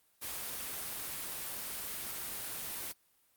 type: noise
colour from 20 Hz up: white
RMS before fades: -40 dBFS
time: 0.21-2.93 s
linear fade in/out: 20 ms
effects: white hiss -71 dBFS RMS until 3.36 s + Opus 32 kbps